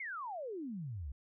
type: exponential sweep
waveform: sine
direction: down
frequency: 2228 to 61.74 Hz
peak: -39 dBFS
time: 0-1.12 s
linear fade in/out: 5 ms
effects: none